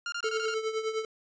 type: tone bursts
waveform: sawtooth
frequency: 1402 Hz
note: F6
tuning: 6 cents sharp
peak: -28 dBFS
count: 6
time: 0.06-0.542 s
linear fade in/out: 2 ms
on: 62 ms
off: 22 ms
type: tone with tremolo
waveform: square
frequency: 440 Hz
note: A4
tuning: in tune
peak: -27 dBFS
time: 0.24-1.05 s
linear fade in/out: 2 ms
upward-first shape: triangle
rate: 9.8 Hz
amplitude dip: 75%
effects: resampled to 16000 Hz